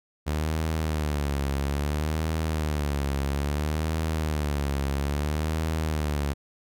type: tone with vibrato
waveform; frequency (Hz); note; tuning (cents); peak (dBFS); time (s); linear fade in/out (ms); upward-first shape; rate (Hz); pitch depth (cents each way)
sawtooth; 74.4; D2; +23; -21; 0.26-6.34; 20; sine; 0.6; 120
effects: none